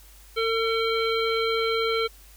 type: harmonic tone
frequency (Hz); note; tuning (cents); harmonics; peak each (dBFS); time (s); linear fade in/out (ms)
451.6; A4; +45; 1 / 3 / 5 / 7 / 9; -24 / -29 / -31 / -32 / -34; 0.36-2.08; 20
effects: added 50 Hz sine -49 dBFS peak until 2.36 s + white hiss -53 dBFS RMS until 2.36 s